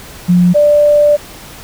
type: tone pair in turn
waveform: sine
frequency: 177.7 / 589.5 Hz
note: F3 / D5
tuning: +30 / +6 cents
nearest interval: octave + major sixth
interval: 2076 cents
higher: second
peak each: -5 dBFS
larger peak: neither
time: 0.28-0.54 / 0.54-1.17 s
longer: second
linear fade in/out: 20 ms
effects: pink hiss -33 dBFS RMS until 1.63 s